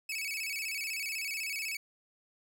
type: tone with vibrato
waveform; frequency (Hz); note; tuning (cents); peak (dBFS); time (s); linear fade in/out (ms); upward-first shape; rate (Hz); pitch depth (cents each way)
sawtooth; 2416; D7; +48; -31; 0.09-1.77; 5; square; 16; 120
effects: none